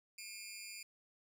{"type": "tone with amplitude modulation", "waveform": "15% pulse", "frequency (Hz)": 2400, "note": "D7", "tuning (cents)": 37, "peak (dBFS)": -36, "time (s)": [0.18, 0.83], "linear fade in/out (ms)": 5, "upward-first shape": "sine", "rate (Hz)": 214, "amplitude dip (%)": 95, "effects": ["13-bit"]}